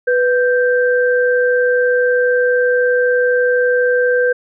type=tone pair together; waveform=sine; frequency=494.2 / 1569 Hz; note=B4 / G6; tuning=+1 / +1 cents; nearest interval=octave + minor sixth; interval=2000 cents; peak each=-12 / -17 dBFS; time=0.07-4.33 s; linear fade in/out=10 ms; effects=none